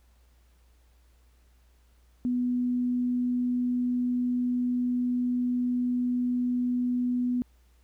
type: tone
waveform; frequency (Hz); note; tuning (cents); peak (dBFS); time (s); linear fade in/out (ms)
sine; 246.9; B3; 0; -24; 2.25-7.42; 0
effects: added 60 Hz sine -58 dBFS peak until 7.83 s + pink hiss -69 dBFS RMS until 7.83 s